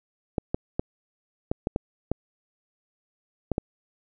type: clicks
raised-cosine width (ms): 2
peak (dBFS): -11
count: 9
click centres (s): 0.382 / 0.545 / 0.795 / 1.515 / 1.671 / 1.761 / 2.116 / 3.517 / 3.581
effects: none